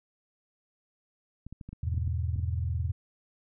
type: clicks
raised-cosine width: 5 ms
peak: -29 dBFS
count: 10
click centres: 1.466 / 1.526 / 1.612 / 1.69 / 1.73 / 1.943 / 1.978 / 2.076 / 2.36 / 2.395 s
type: chord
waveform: sine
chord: E major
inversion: none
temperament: equal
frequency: 82.41 / 103.83 / 123.47 Hz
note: E2 / G#2 / B2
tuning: 0 / 0 / 0 cents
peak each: -29 / -34 / -35 dBFS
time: 1.83-2.92 s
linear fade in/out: 5 ms
effects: none